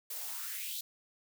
blue noise with high-pass filter sweep, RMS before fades -40 dBFS, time 0.1-0.81 s, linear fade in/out 5 ms, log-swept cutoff 470 to 4000 Hz, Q 3.6, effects none

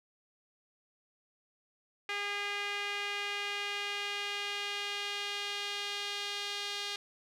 sawtooth tone with band-pass filter sweep, 406.9 Hz, G#4, 35 cents flat, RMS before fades -37 dBFS, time 2.09-6.96 s, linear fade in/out 2 ms, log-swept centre 2300 to 3700 Hz, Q 1.9, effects none

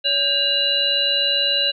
harmonic tone with a mistuned harmonic, 567 Hz, C#5, 39 cents sharp, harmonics 1 / 3 / 5 / 7, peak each -28 / -30 / -20 / -19 dBFS, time 0.04-1.72 s, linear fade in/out 20 ms, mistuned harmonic 3, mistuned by -110 cents, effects none

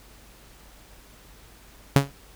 sawtooth tone with exponential decay, 139.2 Hz, C#3, 8 cents sharp, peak -7 dBFS, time 1.96-2.11 s, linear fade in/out 0 ms, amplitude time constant 31 ms, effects added 50 Hz sine -52 dBFS peak until 2.35 s + pink hiss -52 dBFS RMS until 2.35 s

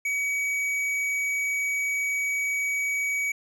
triangle tone with tanh clipping, 2267 Hz, C#7, 38 cents sharp, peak -26 dBFS, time 0.05-3.32 s, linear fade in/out 5 ms, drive 14 dB, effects none

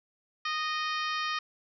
harmonic tone, 619 Hz, D#5, 9 cents flat, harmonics 2 / 3 / 4 / 5 / 6 / 7 / 8 / 9, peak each -32 / -36 / -38 / -40 / -42 / -43 / -44 / -45 dBFS, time 0.45-1.39 s, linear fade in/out 5 ms, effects none

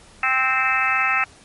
harmonic tone with a mistuned harmonic, 261.6 Hz, C4, in tune, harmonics 3 / 4 / 5 / 6 / 7 / 8 / 9 / 10, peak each -27 / -33 / -22 / -28 / -25 / -25 / -30 / -22 dBFS, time 0.23-1.24 s, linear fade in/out 2 ms, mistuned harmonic 9, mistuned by -24 cents, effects pink hiss -48 dBFS RMS until 1.44 s + MP3 48 kbps

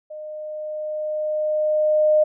sine tone with level ramp, 612 Hz, D#5, 29 cents flat, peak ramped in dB -32 to -12 dBFS, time 0.1-2.24 s, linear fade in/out 10 ms, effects none

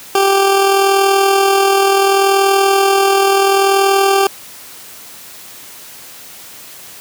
20% pulse tone with amplitude modulation, 392 Hz, G4, in tune, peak -3 dBFS, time 0.15-4.27 s, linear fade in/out 2 ms, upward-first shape sine, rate 40.7 Hz, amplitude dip 35%, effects white hiss -35 dBFS RMS until 7 s + high-pass 80 Hz 12 dB/octave

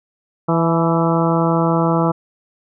harmonic tone with a mistuned harmonic, 165.5 Hz, E3, 7 cents sharp, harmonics 1 / 2 / 3 / 4 / 5 / 6 / 7 / 8, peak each -17 / -20 / -22 / -23 / -24 / -25 / -25 / -26 dBFS, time 0.48-2.12 s, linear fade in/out 10 ms, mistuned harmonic 5, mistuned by +40 cents, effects none

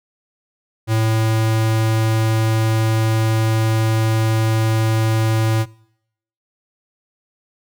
square tone, 111 Hz, A2, 16 cents sharp, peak -15 dBFS, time 0.87-5.66 s, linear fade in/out 50 ms, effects noise-tail reverb RT60 0.8 s tail -24 dB re dry

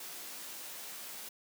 white noise with comb filter, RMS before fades -45 dBFS, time 0-1.29 s, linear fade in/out 5 ms, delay 18 ms, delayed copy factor +0.65, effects high-pass 200 Hz 12 dB/octave

